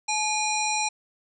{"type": "harmonic tone with a mistuned harmonic", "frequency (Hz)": 813, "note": "G#5", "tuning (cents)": -37, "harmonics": [1, 3, 5, 7, 9, 10], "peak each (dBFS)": [-27, -29, -32, -31, -34, -37], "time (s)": [0.08, 0.89], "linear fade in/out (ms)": 10, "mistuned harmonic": 1, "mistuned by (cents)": 84, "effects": []}